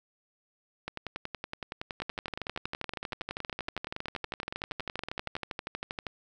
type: two click trains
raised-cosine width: 0.3 ms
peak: -19 / -18 dBFS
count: 49 / 52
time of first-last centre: 0.88-5.366 / 2.02-6.068 s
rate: 10.7 / 12.6 Hz
effects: none